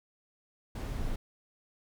brown noise, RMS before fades -34 dBFS, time 0.75-1.16 s, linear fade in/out 5 ms, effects none

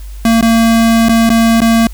square tone with dropouts, 228 Hz, A#3, 38 cents flat, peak -7 dBFS, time 0.25-1.87 s, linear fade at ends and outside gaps 2 ms, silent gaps 0.411-0.425 / 1.086-1.093 / 1.293-1.301 / 1.605-1.617 s, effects added 50 Hz sine -24 dBFS peak until 1.93 s + white hiss -42 dBFS RMS until 1.93 s

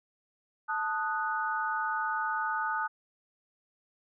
sine chord, D# diminished, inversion second, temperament equal, 880 / 1244.5 / 1480 Hz, A5 / D#6 / F#6, 0 / 0 / 0 cents, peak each -33 dBFS, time 0.68-2.88 s, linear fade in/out 20 ms, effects none

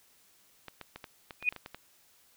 clicks, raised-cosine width 0.3 ms, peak -26 dBFS, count 10, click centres 0.683 / 0.813 / 0.96 / 1.042 / 1.308 / 1.426 / 1.525 / 1.563 / 1.661 / 1.746 s
sine tone with exponential growth, 2474 Hz, D#7, 10 cents flat, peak -19 dBFS, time 1.4-1.49 s, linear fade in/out 1 ms, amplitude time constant 18 ms
effects white hiss -64 dBFS RMS until 2.36 s

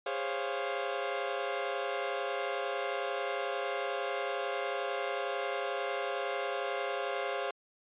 sawtooth chord, Db major seventh, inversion second, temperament equal with one note detuned, 407.9 / 523.3 / 554.4 / 698.5 Hz, Ab4 / C5 / Db5 / F5, -31 / 0 / 0 / 0 cents, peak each -34 dBFS, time 0.06-7.51 s, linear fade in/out 5 ms, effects resampled to 8000 Hz

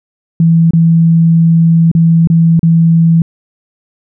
sine tone with dropouts, 165.3 Hz, E3, 5 cents sharp, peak -4 dBFS, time 0.4-3.22 s, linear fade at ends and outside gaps 2 ms, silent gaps 0.708-0.734 / 1.915-1.95 / 2.273-2.3 / 2.594-2.63 s, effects none

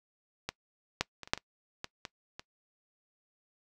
clicks, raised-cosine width 0.2 ms, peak -16 / -10 / -24 / -29 / -8 / -23 / -19 / -21 / -24 dBFS, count 9, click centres 0.49 / 1.01 / 1.233 / 1.275 / 1.335 / 1.376 / 1.844 / 2.052 / 2.395 s, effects noise-tail reverb RT60 0.1 s tail -22 dB re dry

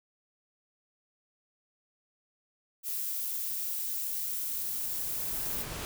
violet noise, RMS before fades -34 dBFS, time 2.83-5.66 s, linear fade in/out 50 ms
pink noise with exponential growth, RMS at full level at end -37 dBFS, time 3.32-5.85 s, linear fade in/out 0 ms, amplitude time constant 550 ms
effects none

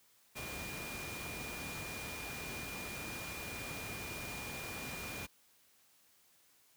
sine tone in noise, 2416 Hz, D7, 48 cents sharp, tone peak -46 dBFS, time 0.35-5.27 s, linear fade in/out 20 ms, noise pink, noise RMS -44 dBFS, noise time 0.35-5.27 s, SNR -5 dB, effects white hiss -68 dBFS RMS until 6.76 s + high-pass 60 Hz 12 dB/octave

